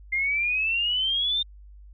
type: exponential sweep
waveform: sine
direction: up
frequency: 2093 to 3649 Hz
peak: -22 dBFS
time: 0.12-1.43 s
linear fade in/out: 10 ms
effects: added 50 Hz sine -44 dBFS peak until 1.93 s